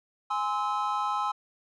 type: chord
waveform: triangle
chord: Ab augmented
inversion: none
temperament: just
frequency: 830.6 / 1038.3 / 1297.8 Hz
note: Ab5 / C6 / E6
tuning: 0 / -14 / -27 cents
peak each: -29 dBFS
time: 0.3-1.32 s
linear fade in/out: 10 ms
effects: resampled to 22050 Hz